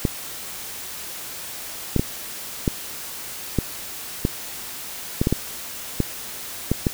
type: clicks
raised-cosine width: 3 ms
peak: -5 dBFS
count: 12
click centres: 0.052 / 1.963 / 1.995 / 2.678 / 3.587 / 4.251 / 5.215 / 5.271 / 5.326 / 6.003 / 6.716 / 6.868 s
effects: white hiss -34 dBFS RMS until 6.93 s